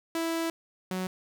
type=tone pair in turn; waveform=sawtooth; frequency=329.6 / 185.38 Hz; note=E4 / F#3; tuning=0 / +4 cents; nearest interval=minor seventh; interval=996 cents; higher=first; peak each=-24 / -26 dBFS; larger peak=first; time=0.15-0.5 / 0.91-1.07 s; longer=first; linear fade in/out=2 ms; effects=11-bit